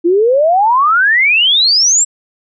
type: exponential sweep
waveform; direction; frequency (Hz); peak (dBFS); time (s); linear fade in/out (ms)
sine; up; 329.6 to 7780; -7; 0.04-2.05; 20
effects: none